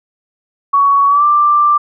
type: tone with pitch glide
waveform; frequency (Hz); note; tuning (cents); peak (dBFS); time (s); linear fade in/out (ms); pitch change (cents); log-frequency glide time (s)
sine; 1121 to 1180.1; C#6 to D6; +19 to +8; -7; 0.73-1.78; 10; +89; 1.08-1.24
effects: none